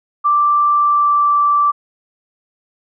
sine tone with pitch glide, 1174.7 to 1166.6 Hz, D6 to D6, 0 to -12 cents, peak -10 dBFS, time 0.24-1.72 s, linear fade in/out 20 ms, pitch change -12 cents, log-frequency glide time 0.7-1.38 s, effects none

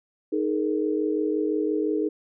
sine chord, D# suspended fourth, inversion none, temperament equal with one note detuned, 311.1 / 420.4 / 466.2 Hz, D#4 / G#4 / A#4, 0 / +21 / 0 cents, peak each -25 / -26 / -30 dBFS, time 0.32-2.09 s, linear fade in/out 10 ms, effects none

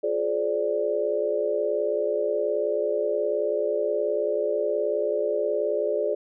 sine chord, D half-diminished seventh, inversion first, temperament just, 352.4 / 422.9 / 528.6 / 587.3 Hz, F4 / Ab4 / C5 / D5, +16 / +31 / +18 / 0 cents, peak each -32 / -26 / -31 / -26 dBFS, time 0.03-6.15 s, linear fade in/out 10 ms, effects none

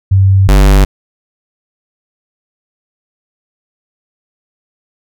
sine / square tone pair in turn, 96.5 / 48.95 Hz, G2 / G1, -27 / -2 cents, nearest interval octave, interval 1175 cents, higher first, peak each -4 dBFS, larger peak neither, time 0.11-0.48 / 0.48-0.85 s, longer neither, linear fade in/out 10 ms, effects none

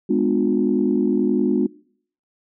sine chord, G# diminished seventh, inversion none, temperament just, 207.7 / 249.2 / 299 / 358.8 Hz, G#3 / B3 / D4 / F4, 0 / +16 / +31 / +47 cents, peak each -21 dBFS, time 0.09-1.67 s, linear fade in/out 10 ms, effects noise-tail reverb RT60 0.6 s tail -24 dB re dry + tanh soft clip ceiling -6 dBFS

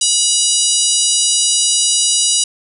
harmonic tone, 970 Hz, B5, 31 cents flat, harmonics 3 / 4 / 5 / 6 / 7 / 8 / 9 / 10, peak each -20 / -20 / -20 / -20 / -20 / -20 / -20 / -20 dBFS, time 0.01-2.44 s, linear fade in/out 5 ms, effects none

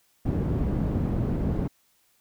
white low-pass noise, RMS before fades -26 dBFS, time 0.25-1.68 s, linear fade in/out 10 ms, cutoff 200 Hz, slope 12 dB/octave, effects white hiss -66 dBFS RMS until 2.2 s

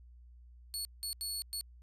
20% pulse tone bursts at uneven times, 4400 Hz, C#8, 14 cents flat, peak -30 dBFS, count 4, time 0.74-0.85 / 1.03-1.13 / 1.21-1.42 / 1.53-1.61 s, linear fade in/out 0 ms, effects added 60 Hz sine -53 dBFS peak until 1.82 s + resampled to 32000 Hz

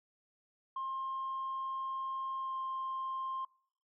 sine tone with pitch glide, 1063 to 1055.7 Hz, C6 to C6, +27 to +15 cents, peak -34 dBFS, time 0.76-3.45 s, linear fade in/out 5 ms, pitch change -12 cents, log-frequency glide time 2.39-2.55 s, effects noise-tail reverb RT60 0.6 s tail -25 dB re dry + tanh soft clip ceiling -32 dBFS

